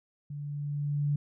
sine tone with level ramp, 145.2 Hz, D3, 19 cents flat, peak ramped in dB -36 to -24 dBFS, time 0.3-1.16 s, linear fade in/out 5 ms, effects none

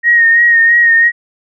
sine tone with vibrato, 1864.7 Hz, A#6, in tune, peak -5 dBFS, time 0.03-1.12 s, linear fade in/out 50 ms, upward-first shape sine, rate 3 Hz, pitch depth 33 cents each way, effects none

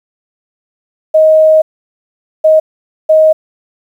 sine tone bursts at uneven times, 628 Hz, D#5, 16 cents sharp, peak -3 dBFS, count 3, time 1.14-1.62 / 2.44-2.6 / 3.09-3.33 s, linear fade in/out 10 ms, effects 7-bit

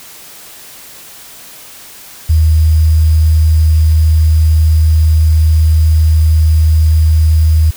sine tone with sample-and-hold, 78.9 Hz, D#2, 25 cents sharp, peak -5 dBFS, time 2.29-7.71 s, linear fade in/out 10 ms, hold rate 4900 Hz, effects white hiss -34 dBFS RMS until 7.76 s

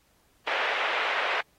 white band-pass noise, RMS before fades -28 dBFS, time 0.47-1.41 s, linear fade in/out 5 ms, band 490 to 2600 Hz, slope 24 dB/octave, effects pink hiss -66 dBFS RMS until 1.58 s + AAC 48 kbps

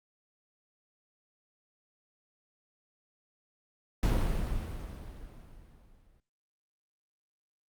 brown noise with exponential decay, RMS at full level -24 dBFS, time 4.03-6.2 s, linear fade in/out 2 ms, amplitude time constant 470 ms, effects Opus 48 kbps

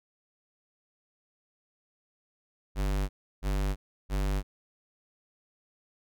square tone bursts, 49 Hz, G1, in tune, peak -27 dBFS, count 3, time 2.75-4.43 s, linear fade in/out 50 ms, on 340 ms, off 330 ms, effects none

